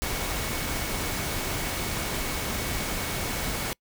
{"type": "tone in noise", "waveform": "sine", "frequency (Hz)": 2217, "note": "C#7", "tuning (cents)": 0, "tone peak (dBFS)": -41, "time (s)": [0.02, 3.73], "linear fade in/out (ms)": 0, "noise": "pink", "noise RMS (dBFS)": -30, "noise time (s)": [0.02, 3.73], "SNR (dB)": -14, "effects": ["noise-tail reverb RT60 0.1 s tail -26 dB re dry"]}